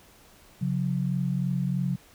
sine tone pair together, 137.4 / 180.5 Hz, C#3 / F#3, -15 / -43 cents, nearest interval perfect fourth, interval 472 cents, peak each -27 dBFS, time 0.61-1.96 s, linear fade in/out 10 ms, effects pink hiss -55 dBFS RMS until 2.14 s

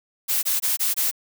blue noise bursts, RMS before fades -22 dBFS, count 5, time 0.28-1.114 s, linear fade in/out 20 ms, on 150 ms, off 21 ms, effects none

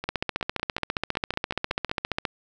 two click trains, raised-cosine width 0.3 ms, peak -17 / -9 dBFS, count 11 / 33, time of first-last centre 0.04-1.895 / 0.09-2.252 s, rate 5.39 / 14.8 Hz, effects none

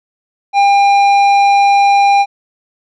sine tone with tanh clipping, 801 Hz, G5, 37 cents sharp, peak -8 dBFS, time 0.53-2.26 s, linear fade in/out 50 ms, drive 11 dB, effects none

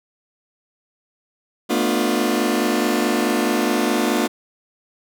sawtooth chord, B half-diminished seventh, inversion third, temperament just, 222.2 / 246.9 / 296.3 / 355.6 Hz, A3 / B3 / D4 / F4, +17 / 0 / +15 / +31 cents, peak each -19 dBFS, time 1.69-4.28 s, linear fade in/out 20 ms, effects none

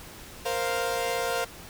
sawtooth chord, Bb suspended second, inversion none, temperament equal, 466.2 / 523.3 / 698.5 Hz, Bb4 / C5 / F5, 0 / 0 / 0 cents, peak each -27 dBFS, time 0.45-1.45 s, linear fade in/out 10 ms, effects pink hiss -45 dBFS RMS until 1.69 s

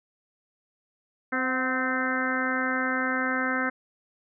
harmonic tone with a mistuned harmonic, 258.7 Hz, C4, 19 cents flat, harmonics 1 / 2 / 3 / 4 / 5 / 6 / 7 / 8, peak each -30 / -34 / -37 / -37 / -32 / -29 / -33 / -36 dBFS, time 1.32-3.7 s, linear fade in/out 10 ms, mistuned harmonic 3, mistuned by -41 cents, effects none

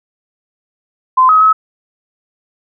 sine tone with pitch steps, 1031 / 1270 / 1286 Hz, C6 / D#6 / E6, -26 / +35 / -43 cents, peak -5 dBFS, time 1.17-1.53 s, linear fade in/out 10 ms, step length 120 ms, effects none

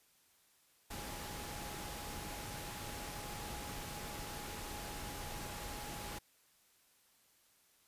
sine tone in noise, 830.6 Hz, G#5, in tune, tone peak -51 dBFS, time 0.9-6.19 s, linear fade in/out 10 ms, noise pink, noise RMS -45 dBFS, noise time 0.9-6.19 s, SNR -9 dB, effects white hiss -70 dBFS RMS until 7.87 s + resampled to 32000 Hz

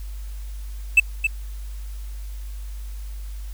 triangle tone with echo, 2637 Hz, E7, in tune, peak -7 dBFS, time 0.97-1 s, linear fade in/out 5 ms, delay 270 ms, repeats 1, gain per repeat -8 dB, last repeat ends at 1.27 s, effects added 50 Hz sine -30 dBFS peak until 3.53 s + white hiss -50 dBFS RMS until 3.53 s

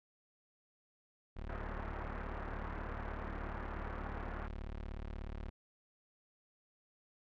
25% pulse tone, 36.61 Hz, D1, 5 cents flat, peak -38 dBFS, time 1.36-5.5 s, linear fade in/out 10 ms
white low-pass noise, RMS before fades -47 dBFS, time 1.49-4.47 s, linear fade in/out 2 ms, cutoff 1600 Hz, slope 24 dB/octave
effects low-pass 3000 Hz 12 dB/octave

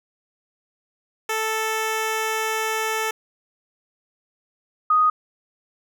10% pulse / sine tone pair in turn, 440 / 1244.5 Hz, A4 / D#6, 0 / 0 cents, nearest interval octave + tritone, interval 1800 cents, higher second, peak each -14 dBFS, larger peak neither, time 1.29-3.11 / 4.9-5.1 s, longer first, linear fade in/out 5 ms, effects none

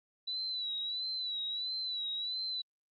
sine tone with vibrato, 3951 Hz, B7, in tune, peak -34 dBFS, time 0.27-2.62 s, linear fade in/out 10 ms, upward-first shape sine, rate 1.5 Hz, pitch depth 64 cents each way, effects Opus 48 kbps

